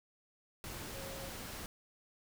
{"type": "tone in noise", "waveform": "sine", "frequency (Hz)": 543, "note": "C#5", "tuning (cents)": -36, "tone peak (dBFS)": -48, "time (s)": [0.94, 1.29], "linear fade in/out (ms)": 0, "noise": "pink", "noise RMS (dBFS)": -45, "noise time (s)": [0.64, 1.66], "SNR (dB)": -6, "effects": []}